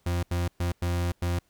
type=tone bursts at uneven times; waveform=40% pulse; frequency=87.31 Hz; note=F2; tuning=in tune; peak=-24 dBFS; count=5; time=0.06-0.23 / 0.31-0.48 / 0.6-0.72 / 0.82-1.12 / 1.22-1.39 s; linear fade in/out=5 ms; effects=pink hiss -68 dBFS RMS until 1.49 s